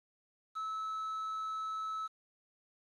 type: tone with quantisation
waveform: triangle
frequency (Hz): 1301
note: E6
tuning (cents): -23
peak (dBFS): -34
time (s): 0.55-2.08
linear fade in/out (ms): 20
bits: 9
effects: low-pass 6000 Hz 12 dB/octave

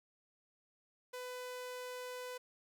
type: tone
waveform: sawtooth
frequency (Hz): 500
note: B4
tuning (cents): +21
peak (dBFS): -39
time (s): 1.13-2.38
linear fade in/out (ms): 10
effects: none

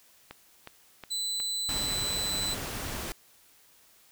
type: click train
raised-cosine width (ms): 0.3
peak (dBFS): -25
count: 6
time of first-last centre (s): 0.31-2.128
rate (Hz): 2.75
type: tone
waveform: 30% pulse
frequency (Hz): 4000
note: B7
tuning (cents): +21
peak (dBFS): -27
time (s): 1.1-2.55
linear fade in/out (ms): 20
type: noise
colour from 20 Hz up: pink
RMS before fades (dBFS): -36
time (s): 1.69-3.12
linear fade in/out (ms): 0
effects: white hiss -60 dBFS RMS until 4.11 s

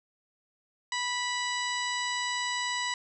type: harmonic tone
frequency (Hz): 983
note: B5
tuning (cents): -8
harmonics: 1 / 2 / 3 / 4 / 5 / 6 / 7 / 8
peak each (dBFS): -34 / -33 / -38 / -37 / -42 / -45 / -49 / -40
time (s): 0.92-2.94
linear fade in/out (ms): 2
effects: none

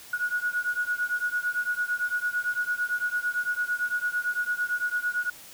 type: beating tone pair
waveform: sine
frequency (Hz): 1452 / 1460.9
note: F#6 / F#6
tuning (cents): -33 / -22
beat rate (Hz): 8.9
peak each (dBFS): -28 / -29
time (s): 0.13-5.3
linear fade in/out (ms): 5
effects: white hiss -47 dBFS RMS until 5.53 s

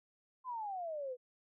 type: exponential sweep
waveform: sine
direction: down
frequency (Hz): 1046.5 to 485.1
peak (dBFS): -38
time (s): 0.44-1.17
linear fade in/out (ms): 50
effects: none

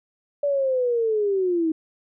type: linear sweep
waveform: sine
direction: down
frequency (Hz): 580 to 312.6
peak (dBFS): -19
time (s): 0.43-1.72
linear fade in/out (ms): 5
effects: none

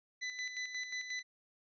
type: tone with tremolo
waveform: sawtooth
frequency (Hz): 2000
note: B6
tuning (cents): +21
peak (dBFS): -33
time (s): 0.21-1.23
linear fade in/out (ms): 20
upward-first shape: square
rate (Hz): 5.6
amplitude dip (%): 55
effects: resampled to 16000 Hz

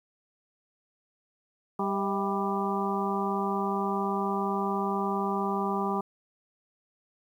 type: harmonic tone with a mistuned harmonic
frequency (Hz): 197.3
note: G3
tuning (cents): +11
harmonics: 1 / 2 / 3 / 4 / 5 / 6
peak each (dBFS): -31 / -32 / -41 / -33 / -34 / -34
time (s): 1.79-6.01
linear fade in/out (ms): 5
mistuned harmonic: 3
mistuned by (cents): +130
effects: 10-bit

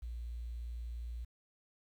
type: tone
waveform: sine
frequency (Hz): 58.6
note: A#1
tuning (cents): +10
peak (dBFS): -39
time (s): 0.02-1.25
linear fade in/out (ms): 10
effects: 11-bit

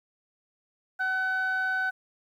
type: tone pair together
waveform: sine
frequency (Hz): 754 / 1508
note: F#5 / F#6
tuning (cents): +32 / +32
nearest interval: octave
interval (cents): 1200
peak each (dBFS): -31 / -24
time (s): 0.99-1.91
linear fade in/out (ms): 20
effects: tanh soft clip ceiling -22 dBFS + 10-bit

